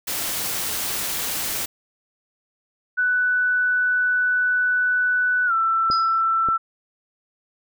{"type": "noise", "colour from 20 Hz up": "white", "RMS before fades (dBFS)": -26, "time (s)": [0.07, 1.66], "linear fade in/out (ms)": 10}
{"type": "tone with pitch glide", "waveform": "sine", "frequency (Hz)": [1489, 1334.2], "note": ["F#6", "E6"], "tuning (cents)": [11, 20], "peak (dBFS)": -17, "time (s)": [2.97, 6.58], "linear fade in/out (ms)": 20, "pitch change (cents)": -191, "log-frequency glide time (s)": [5.46, 5.53]}
{"type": "clicks", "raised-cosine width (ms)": 2, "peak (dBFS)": -18, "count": 2, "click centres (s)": [5.901, 6.487]}
{"type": "tone with exponential decay", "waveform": "sine", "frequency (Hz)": 4978, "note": "D#8", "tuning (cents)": 0, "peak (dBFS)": -21, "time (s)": [5.91, 6.22], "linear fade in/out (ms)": 2, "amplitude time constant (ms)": 66}
{"effects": []}